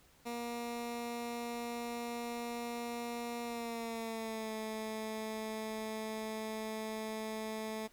15% pulse tone with pitch glide, 237.1 to 218.7 Hz, A#3 to A3, +30 to -10 cents, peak -32 dBFS, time 0.25-7.88 s, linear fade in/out 20 ms, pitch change -140 cents, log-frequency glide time 3.43-4.53 s, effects pink hiss -65 dBFS RMS until 7.92 s

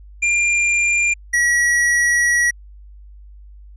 square tone pair in turn, 2393 / 1922.6 Hz, D7 / B6, +32 / -47 cents, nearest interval major third, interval 379 cents, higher first, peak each -15 / -14 dBFS, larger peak second, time 0.22-1.14 / 1.33-2.51 s, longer second, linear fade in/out 10 ms, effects added 50 Hz sine -38 dBFS peak until 3.76 s + resampled to 22050 Hz

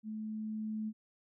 sine tone with level ramp, 216.5 Hz, A3, 28 cents flat, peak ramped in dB -38 to -34 dBFS, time 0.03-0.93 s, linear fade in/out 50 ms, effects none

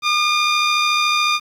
15% pulse tone with amplitude modulation, 1210 Hz, D#6, 49 cents flat, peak -7 dBFS, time 0.02-1.4 s, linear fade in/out 50 ms, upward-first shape sine, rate 73.8 Hz, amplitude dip 30%, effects low-pass 6000 Hz 12 dB/octave + 8-bit

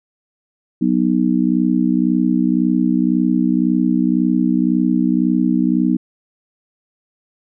harmonic tone, 61.9 Hz, B1, 5 cents sharp, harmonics 3 / 4 / 5, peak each -18 / -16 / -18 dBFS, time 0.81-5.97 s, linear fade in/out 10 ms, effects none

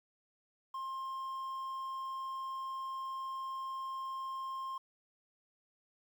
triangle tone with quantisation, 1061 Hz, C6, 24 cents sharp, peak -36 dBFS, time 0.74-4.78 s, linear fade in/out 5 ms, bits 11, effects none

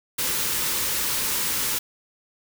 white band-stop noise, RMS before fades -25 dBFS, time 0.18-1.79 s, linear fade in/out 10 ms, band 580 to 820 Hz, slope 96 dB/octave, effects none

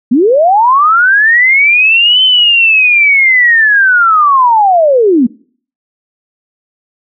sine linear two-way sweep, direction up then down, 219.4 to 3078 to 219.4 Hz, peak -4 dBFS, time 0.11-5.27 s, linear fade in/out 10 ms, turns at 2.23 s, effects noise-tail reverb RT60 0.5 s tail -23 dB re dry

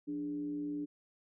sine tone with frequency modulation, 293.7 Hz, D4, in tune, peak -35 dBFS, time 0.07-0.86 s, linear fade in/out 20 ms, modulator 121 Hz, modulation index 0.36, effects none

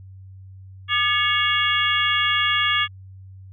sine tone cluster, 1204 / 1709 / 2206 / 2811 / 3344 Hz, D6 / G#6 / C#7 / F7 / G#7, +43 / +49 / -9 / +11 / +11 cents, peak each -24 dBFS, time 0.88-2.88 s, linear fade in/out 50 ms, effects added 95 Hz sine -39 dBFS peak until 3.52 s

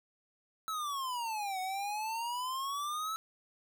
square exponential two-way sweep, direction down then up, 1318.5 to 739 to 1318.5 Hz, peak -35 dBFS, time 0.68-3.16 s, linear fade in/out 0 ms, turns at 1.6 s, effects none

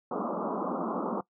pink band-pass noise, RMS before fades -32 dBFS, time 0.11-1.21 s, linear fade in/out 5 ms, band 180 to 1300 Hz, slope 96 dB/octave, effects noise-tail reverb RT60 0.1 s tail -20 dB re dry

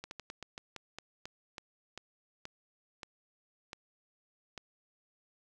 slowing click train, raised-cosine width 0.2 ms, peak -25 dBFS, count 15, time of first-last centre 0.04-4.578 s, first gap 71 ms, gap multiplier 1.21, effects none

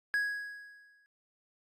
triangle tone with exponential decay, 1661.2 Hz, G#6, in tune, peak -24 dBFS, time 0.14-1.06 s, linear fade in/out 0 ms, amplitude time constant 200 ms, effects AAC 64 kbps

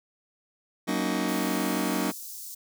sawtooth chord, D# minor seventh, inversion first, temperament just, 186.68 / 233.3 / 280 / 311.1 Hz, F#3 / A#3 / C#4 / D#4, +16 / +2 / +18 / 0 cents, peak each -27 dBFS, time 0.87-2.12 s, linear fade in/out 20 ms
white high-pass noise, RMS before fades -40 dBFS, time 1.28-2.55 s, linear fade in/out 10 ms, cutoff 5100 Hz, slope 24 dB/octave
effects none

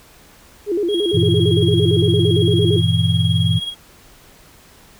sine tone with vibrato, 376.1 Hz, F#4, 28 cents sharp, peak -16 dBFS, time 0.66-2.82 s, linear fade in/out 50 ms, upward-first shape square, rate 8.8 Hz, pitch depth 160 cents each way
triangle tone with tremolo, 3292 Hz, G#7, 16 cents flat, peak -19 dBFS, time 0.88-3.75 s, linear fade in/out 50 ms, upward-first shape sine, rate 19 Hz, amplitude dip 60%
sine chord, E diminished, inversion first, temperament just, 98.89 / 118.67 / 164.81 Hz, G2 / Bb2 / E3, +16 / +31 / 0 cents, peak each -18 dBFS, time 1.13-3.6 s, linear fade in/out 20 ms
effects pink hiss -47 dBFS RMS until 4.99 s

